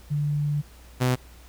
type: tone pair in turn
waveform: sine / sawtooth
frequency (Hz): 146.83 / 126.6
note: D3 / B2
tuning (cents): 0 / +43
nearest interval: minor third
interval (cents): 257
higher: first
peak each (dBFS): -22 / -16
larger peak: second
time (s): 0.1-0.62 / 1-1.16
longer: first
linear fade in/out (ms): 20
effects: added 60 Hz sine -47 dBFS peak until 1.48 s + pink hiss -53 dBFS RMS until 1.48 s